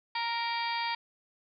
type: harmonic tone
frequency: 466.2 Hz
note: A#4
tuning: in tune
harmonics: 2 / 3 / 4 / 5 / 6 / 7 / 8 / 9 / 10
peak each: -32 / -46 / -39 / -37 / -47 / -42 / -43 / -47 / -40 dBFS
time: 0.15-0.95 s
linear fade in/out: 5 ms
effects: none